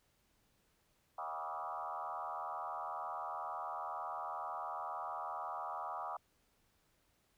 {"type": "tone with frequency modulation", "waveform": "sine", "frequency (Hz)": 971, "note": "B5", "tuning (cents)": -30, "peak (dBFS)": -39, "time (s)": [1.18, 6.17], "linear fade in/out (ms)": 5, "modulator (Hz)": 77.9, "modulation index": 4, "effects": ["pink hiss -75 dBFS RMS until 7.37 s"]}